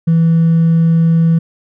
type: tone with hard clipping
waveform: triangle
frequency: 164.81 Hz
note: E3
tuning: in tune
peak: -7 dBFS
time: 0.07-1.39 s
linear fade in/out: 10 ms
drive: 2 dB
effects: none